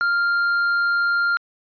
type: tone with tanh clipping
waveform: sine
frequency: 1396.9 Hz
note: F6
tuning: in tune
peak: -18 dBFS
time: 0.01-1.37 s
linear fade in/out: 0 ms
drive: 5 dB
effects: resampled to 11025 Hz